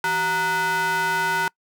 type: ring-modulated tone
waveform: square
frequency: 272.5 Hz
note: C#4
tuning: 29 cents flat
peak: -18 dBFS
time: 0.04-1.48 s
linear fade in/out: 2 ms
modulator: 1200 Hz
effects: noise-tail reverb RT60 0.1 s tail -25 dB re dry